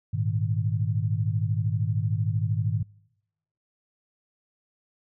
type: chord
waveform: sine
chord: Ab suspended second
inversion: none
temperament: just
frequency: 103.83 / 116.8 / 155.74 Hz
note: Ab2 / Bb2 / Eb3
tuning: 0 / +4 / +2 cents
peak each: -26 / -28 / -30 dBFS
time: 0.13-2.83 s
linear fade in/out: 10 ms
effects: noise-tail reverb RT60 0.9 s tail -26 dB re dry